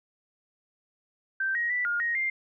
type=tone with pitch steps; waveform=sine; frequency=1561 / 1887 / 1972 / 1420 / 1875 / 2104 Hz; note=G6 / A#6 / B6 / F6 / A#6 / C7; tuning=-8 / +21 / -3 / +28 / +10 / +9 cents; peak=-25 dBFS; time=1.4-2.3 s; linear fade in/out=5 ms; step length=150 ms; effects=none